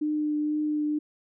sine tone with vibrato, 301.1 Hz, D4, 43 cents sharp, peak -24 dBFS, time 0.01-0.99 s, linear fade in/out 10 ms, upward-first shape triangle, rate 2.1 Hz, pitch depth 14 cents each way, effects none

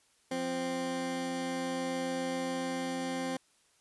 20% pulse tone pair together, 174.6 / 261.6 Hz, F3 / C4, 0 / 0 cents, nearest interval perfect fifth, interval 700 cents, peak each -37 / -28 dBFS, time 0.31-3.37 s, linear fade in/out 5 ms, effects white hiss -68 dBFS RMS until 3.8 s + resampled to 24000 Hz

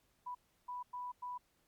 sine tone bursts at uneven times, 987.8 Hz, B5, in tune, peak -40 dBFS, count 4, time 0.26-0.35 / 0.68-0.83 / 0.93-1.12 / 1.22-1.38 s, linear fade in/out 10 ms, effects pink hiss -75 dBFS RMS until 1.67 s + MP3 96 kbps

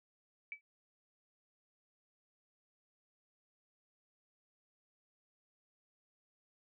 sine tone with exponential decay, 2300 Hz, D7, 37 cents flat, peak -37 dBFS, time 0.52-0.61 s, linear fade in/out 1 ms, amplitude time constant 19 ms, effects none

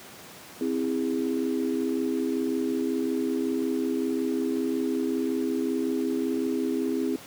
sine chord, C augmented, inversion none, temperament just, 261.6 / 327 / 408.8 Hz, C4 / E4 / G#4, 0 / -14 / -27 cents, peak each -27 / -29 / -30 dBFS, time 0.61-7.16 s, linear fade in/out 2 ms, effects pink hiss -45 dBFS RMS until 7.26 s + high-pass 150 Hz 12 dB/octave

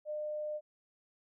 sine tone, 604 Hz, D5, 48 cents sharp, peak -35 dBFS, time 0.05-0.61 s, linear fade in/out 50 ms, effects none

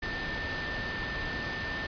sine tone in noise, 1789 Hz, A6, 28 cents sharp, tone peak -35 dBFS, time 0.02-1.87 s, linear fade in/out 10 ms, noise pink, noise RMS -36 dBFS, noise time 0.02-1.87 s, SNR -2 dB, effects resampled to 11025 Hz

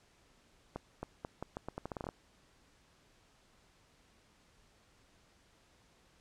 accelerating click train, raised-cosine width 1 ms, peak -25 dBFS, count 14, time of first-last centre 0.76-2.089 s, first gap 270 ms, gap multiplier 0.81, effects pink hiss -67 dBFS RMS until 6.2 s + low-pass 8000 Hz 12 dB/octave

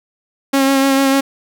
sawtooth tone with vibrato, 271.7 Hz, C#4, 35 cents flat, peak -7 dBFS, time 0.53-1.21 s, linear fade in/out 10 ms, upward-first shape sine, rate 6.7 Hz, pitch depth 20 cents each way, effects none

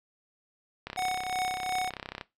click train, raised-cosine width 0.3 ms, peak -20 dBFS, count 45, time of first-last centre 0.87-2.211 s, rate 32.8 Hz
square tone with tremolo, 740 Hz, F#5, in tune, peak -27 dBFS, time 0.97-1.9 s, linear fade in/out 10 ms, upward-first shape triangle, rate 2.8 Hz, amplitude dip 60%
effects noise-tail reverb RT60 0.2 s tail -18 dB re dry + low-pass 12000 Hz 12 dB/octave

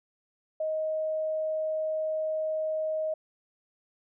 sine tone, 627 Hz, D#5, 13 cents sharp, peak -27 dBFS, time 0.6-3.14 s, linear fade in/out 5 ms, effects none

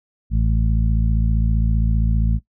harmonic tone, 55.2 Hz, A1, 6 cents sharp, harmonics 1 / 2 / 3 / 4, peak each -16 / -22 / -26 / -28 dBFS, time 0.3-2.4 s, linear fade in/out 50 ms, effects noise-tail reverb RT60 0.1 s tail -19 dB re dry

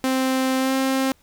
sawtooth tone with pitch glide, 261.6 to 265.6 Hz, C4 to C4, 0 to +26 cents, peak -15 dBFS, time 0.04-1.12 s, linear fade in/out 0 ms, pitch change +26 cents, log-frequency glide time 0.58-0.74 s, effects pink hiss -59 dBFS RMS until 1.22 s

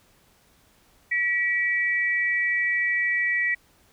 sine tone pair together, 1936.6 / 2303 Hz, B6 / D7, -34 / -34 cents, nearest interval minor third, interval 300 cents, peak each -22 / -27 dBFS, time 1.11-3.55 s, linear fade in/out 10 ms, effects pink hiss -60 dBFS RMS until 3.92 s

